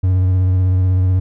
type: tone with vibrato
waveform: triangle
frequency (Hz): 92.5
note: F#2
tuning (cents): 0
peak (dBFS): -9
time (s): 0.03-1.2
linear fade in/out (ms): 10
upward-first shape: sine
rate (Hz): 16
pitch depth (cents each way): 26
effects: none